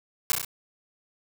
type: noise with echo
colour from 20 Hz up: white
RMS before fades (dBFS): -22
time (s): 0.3-0.32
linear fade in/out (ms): 0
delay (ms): 32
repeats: 4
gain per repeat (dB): -3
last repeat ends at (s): 0.448
effects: none